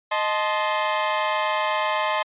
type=chord; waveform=sawtooth; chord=A diminished; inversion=second; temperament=equal with one note detuned; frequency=622.3 / 868.4 / 1046.5 Hz; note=Eb5 / A5 / C6; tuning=0 / -23 / 0 cents; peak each=-22 / -22 / -21 dBFS; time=0.11-2.23 s; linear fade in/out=10 ms; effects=resampled to 8000 Hz